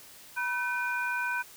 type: tone cluster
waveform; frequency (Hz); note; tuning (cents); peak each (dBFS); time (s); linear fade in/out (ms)
sine; 971 / 1523 / 2430; B5 / F#6 / D#7; -30 / +50 / -42; -34 / -30 / -36; 0.36-1.43; 20
effects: white hiss -51 dBFS RMS until 1.56 s